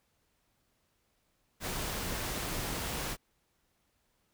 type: noise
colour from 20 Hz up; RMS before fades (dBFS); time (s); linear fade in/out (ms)
pink; -36; 1.6-3.17; 50
effects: pink hiss -75 dBFS RMS until 4.33 s